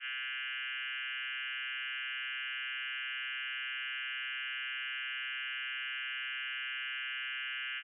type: tone with frequency modulation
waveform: sine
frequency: 2238 Hz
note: C#7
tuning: 16 cents sharp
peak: -36 dBFS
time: 0-7.83 s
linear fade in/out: 50 ms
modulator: 131 Hz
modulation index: 5.9
effects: none